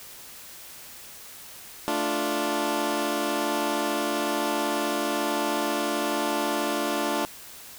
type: chord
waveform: 15% pulse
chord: D minor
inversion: second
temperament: equal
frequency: 220 / 293.7 / 349.2 Hz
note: A3 / D4 / F4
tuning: 0 / 0 / 0 cents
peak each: -26 / -21 / -23 dBFS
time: 1.88-7.25 s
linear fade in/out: 0 ms
effects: white hiss -44 dBFS RMS until 7.78 s